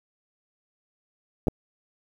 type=clicks; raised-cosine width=2 ms; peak=-11 dBFS; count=2; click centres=1.471 / 1.483 s; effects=8-bit